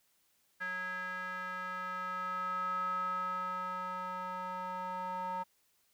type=tone with band-pass filter sweep; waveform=square; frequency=183.3 Hz; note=F#3; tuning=16 cents flat; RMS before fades=-38 dBFS; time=0.6-5.44 s; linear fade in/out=20 ms; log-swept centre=1600 to 1000 Hz; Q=8.9; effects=white hiss -73 dBFS RMS until 5.93 s